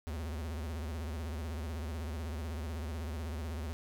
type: tone with vibrato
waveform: square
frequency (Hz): 77.78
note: D#2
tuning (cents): 0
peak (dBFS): -37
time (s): 0.07-3.73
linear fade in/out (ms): 0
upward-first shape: sine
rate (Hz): 16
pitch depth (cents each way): 170
effects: none